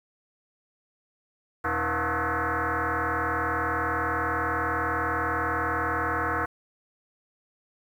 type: tone with frequency modulation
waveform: sine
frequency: 120 Hz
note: B2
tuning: 49 cents flat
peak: -24 dBFS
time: 1.64-6.46 s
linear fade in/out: 10 ms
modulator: 200 Hz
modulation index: 8
effects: 9-bit